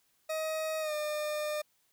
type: tone with pitch glide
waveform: 40% pulse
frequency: 631 to 603.2 Hz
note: D#5 to D5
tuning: +24 to +46 cents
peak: -31 dBFS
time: 0.29-1.62 s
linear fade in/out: 10 ms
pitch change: -78 cents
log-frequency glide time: 0.8-0.93 s
effects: white hiss -72 dBFS RMS until 1.92 s